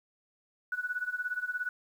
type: tone with tremolo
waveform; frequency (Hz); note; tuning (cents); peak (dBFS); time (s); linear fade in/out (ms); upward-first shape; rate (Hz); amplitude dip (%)
sine; 1477; F#6; -3; -28; 0.72-1.69; 2; sine; 17; 85
effects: 10-bit